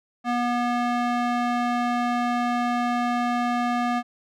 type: tone with band-pass filter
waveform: square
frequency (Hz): 241.9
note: B3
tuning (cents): -36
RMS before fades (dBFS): -24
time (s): 0.24-4.03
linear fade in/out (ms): 50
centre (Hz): 950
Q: 0.82
effects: none